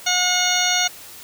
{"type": "harmonic tone", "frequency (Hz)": 724, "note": "F#5", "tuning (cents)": -38, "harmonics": [1, 2, 3, 4, 5, 6, 8, 9], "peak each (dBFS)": [-25, -25, -25, -25, -25, -25, -25, -25], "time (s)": [0.06, 0.88], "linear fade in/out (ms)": 10, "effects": ["white hiss -40 dBFS RMS until 1.23 s"]}